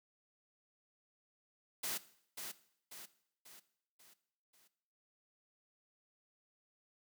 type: noise with echo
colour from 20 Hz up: white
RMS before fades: -39 dBFS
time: 1.83-1.98 s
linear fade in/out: 10 ms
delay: 540 ms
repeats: 5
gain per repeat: -6 dB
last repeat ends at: 4.68 s
effects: noise-tail reverb RT60 0.7 s tail -17 dB re dry + high-pass 150 Hz 12 dB/octave